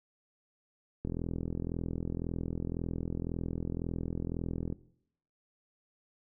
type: click train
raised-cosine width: 3 ms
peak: -22 dBFS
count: 155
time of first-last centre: 1.05-4.725 s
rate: 41.9 Hz
effects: noise-tail reverb RT60 0.7 s tail -19 dB re dry